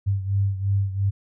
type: beating tone pair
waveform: sine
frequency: 98 / 100.9 Hz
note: G2 / G#2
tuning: 0 / -49 cents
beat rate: 2.9 Hz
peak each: -21 / -26 dBFS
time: 0.06-1.11 s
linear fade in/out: 20 ms
effects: none